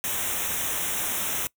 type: band-stop noise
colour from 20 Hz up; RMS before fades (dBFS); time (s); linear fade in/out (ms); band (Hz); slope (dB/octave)
white; -28; 0.04-1.47; 0; 3800 to 5600; 96
effects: noise-tail reverb RT60 0.1 s tail -23 dB re dry